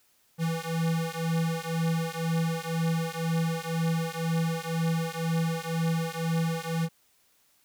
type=beating tone pair; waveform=square; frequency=163.5 / 165.5 Hz; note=E3 / E3; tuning=-14 / +7 cents; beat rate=2 Hz; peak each=-30 dBFS; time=0.38-6.89 s; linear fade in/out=50 ms; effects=white hiss -66 dBFS RMS until 7.64 s